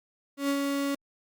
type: tone with ADSR envelope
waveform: 35% pulse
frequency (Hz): 279.9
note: C#4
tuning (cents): +17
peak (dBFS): -22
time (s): 0.37-0.95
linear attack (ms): 120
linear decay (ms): 72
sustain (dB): -3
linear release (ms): 6
effects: Opus 48 kbps